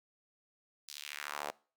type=tone with high-pass filter sweep; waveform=sawtooth; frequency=73.42 Hz; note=D2; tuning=in tune; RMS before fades=-43 dBFS; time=0.88-1.51 s; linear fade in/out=5 ms; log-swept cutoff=5000 to 620 Hz; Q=1.7; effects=noise-tail reverb RT60 0.4 s tail -23 dB re dry